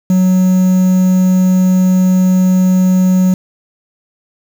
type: tone with quantisation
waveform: triangle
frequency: 185 Hz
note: F#3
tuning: in tune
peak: -5 dBFS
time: 0.1-3.34 s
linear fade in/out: 2 ms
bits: 5
effects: none